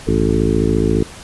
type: harmonic tone with a mistuned harmonic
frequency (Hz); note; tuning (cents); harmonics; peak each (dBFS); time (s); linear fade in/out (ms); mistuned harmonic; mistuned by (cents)
54.5; A1; -16; 1 / 2 / 3 / 4 / 5 / 6 / 7 / 8; -21 / -21 / -21 / -21 / -21 / -21 / -21 / -21; 0.07-1.03; 5; 2; -140
effects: pink hiss -36 dBFS RMS until 1.23 s + resampled to 24000 Hz